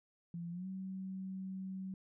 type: tone with pitch glide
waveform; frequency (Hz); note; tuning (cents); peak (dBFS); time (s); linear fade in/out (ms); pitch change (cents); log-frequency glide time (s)
sine; 170.9 to 189.63; F3 to F#3; -37 to +43; -40; 0.34-1.94; 2; +180; 0.51-0.67
effects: none